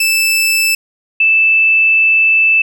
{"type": "tone pair in turn", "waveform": ["sawtooth", "sine"], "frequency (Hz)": [2637, 2637], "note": ["E7", "E7"], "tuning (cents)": [0, 0], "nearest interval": "unison", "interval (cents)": 0, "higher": "neither", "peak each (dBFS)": -7, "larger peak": "neither", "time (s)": [[0, 0.75], [1.2, 2.62]], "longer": "second", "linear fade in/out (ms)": 5, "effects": []}